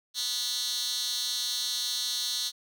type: tone with high-pass filter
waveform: 10% pulse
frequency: 245.2 Hz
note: B3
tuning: 12 cents flat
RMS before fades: -31 dBFS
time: 0.14-2.52 s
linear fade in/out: 50 ms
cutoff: 4300 Hz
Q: 4.2
effects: none